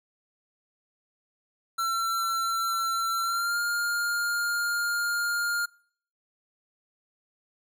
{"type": "tone with pitch glide", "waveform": "square", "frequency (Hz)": [1351, 1409.2], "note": ["E6", "F6"], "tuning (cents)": [42, 15], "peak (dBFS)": -26, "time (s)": [1.78, 5.66], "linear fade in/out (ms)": 10, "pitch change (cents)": 73, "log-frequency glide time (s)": [3.2, 3.59], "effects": ["noise-tail reverb RT60 0.6 s tail -25 dB re dry"]}